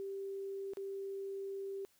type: tone with dropouts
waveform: sine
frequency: 392 Hz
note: G4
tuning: in tune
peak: -39 dBFS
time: 0-1.85 s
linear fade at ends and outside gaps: 0 ms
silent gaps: 0.735-0.771 s
effects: white hiss -71 dBFS RMS until 1.99 s

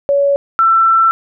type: tone pair in turn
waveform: sine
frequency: 563 / 1339 Hz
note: C#5 / E6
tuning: +27 / +27 cents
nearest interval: octave + minor third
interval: 1500 cents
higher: second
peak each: -9 / -7 dBFS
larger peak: second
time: 0.09-0.36 / 0.59-1.11 s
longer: second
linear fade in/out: 0 ms
effects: none

